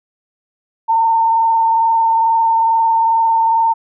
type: tone with frequency modulation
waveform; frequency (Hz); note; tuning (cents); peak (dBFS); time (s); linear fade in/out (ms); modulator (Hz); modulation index
sine; 906; A#5; -50; -10; 0.88-3.74; 20; 22.3; 0.63
effects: none